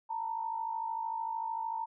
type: tone pair together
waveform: sine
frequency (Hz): 897 / 950.3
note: A5 / A#5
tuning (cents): +33 / +33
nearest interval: minor second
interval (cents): 100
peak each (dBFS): -34 / -39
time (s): 0.09-1.86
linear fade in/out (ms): 20
effects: none